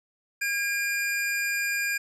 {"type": "tone pair together", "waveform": "square", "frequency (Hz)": [1627, 2400], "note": ["G#6", "D7"], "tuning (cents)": [-36, 37], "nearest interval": "perfect fifth", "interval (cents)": 673, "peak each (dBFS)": [-29, -29], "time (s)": [0.41, 1.98], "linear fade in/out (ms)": 10, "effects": ["resampled to 32000 Hz"]}